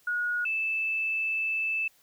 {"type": "tone pair in turn", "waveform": "sine", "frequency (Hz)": [1449, 2632], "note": ["F#6", "E7"], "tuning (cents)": [-37, -3], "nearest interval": "minor seventh", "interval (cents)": 1034, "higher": "second", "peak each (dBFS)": -26, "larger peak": "neither", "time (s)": [[0.07, 0.45], [0.45, 1.88]], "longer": "second", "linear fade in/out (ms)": 5, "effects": ["white hiss -63 dBFS RMS until 2.02 s"]}